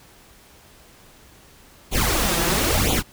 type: noise with flanger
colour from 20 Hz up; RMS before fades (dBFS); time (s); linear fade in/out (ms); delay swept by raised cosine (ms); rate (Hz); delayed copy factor
pink; -20; 1.91-3.03; 50; 0.28 to 5.98; 1; +0.9
effects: pink hiss -50 dBFS RMS until 3.12 s